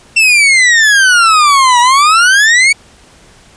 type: exponential two-way sweep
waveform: 40% pulse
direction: down then up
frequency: 2708 to 951 to 2272 Hz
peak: -4 dBFS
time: 0.16-2.73 s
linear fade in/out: 10 ms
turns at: 1.8 s
effects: pink hiss -42 dBFS RMS until 3.56 s + resampled to 22050 Hz